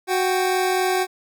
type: tone pair together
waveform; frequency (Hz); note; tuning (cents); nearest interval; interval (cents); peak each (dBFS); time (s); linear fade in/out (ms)
25% pulse; 370 / 784; F#4 / G5; 0 / 0; octave + minor second; 1300; -16 / -21; 0.07-1.07; 50
effects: none